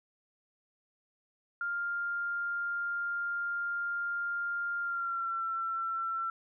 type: tone with pitch glide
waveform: sine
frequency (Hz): 1400 to 1347.6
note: F6 to E6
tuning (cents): +4 to +38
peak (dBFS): -31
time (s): 1.61-6.3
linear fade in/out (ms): 2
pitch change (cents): -66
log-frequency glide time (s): 4.81-5.38
effects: none